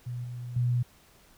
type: tone with level steps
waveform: sine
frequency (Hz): 122.2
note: B2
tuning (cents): -18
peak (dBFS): -32 / -35 / -23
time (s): 0.06-0.83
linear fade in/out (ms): 10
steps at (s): 0.24 / 0.56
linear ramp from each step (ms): 5
effects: pink hiss -59 dBFS RMS until 1.37 s